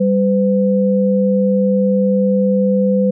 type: tone pair together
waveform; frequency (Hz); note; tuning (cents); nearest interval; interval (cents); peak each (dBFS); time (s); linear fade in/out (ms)
sine; 196 / 506.3; G3 / B4; 0 / +43; octave + major third; 1643; -13 / -15; 0-3.11; 10
effects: none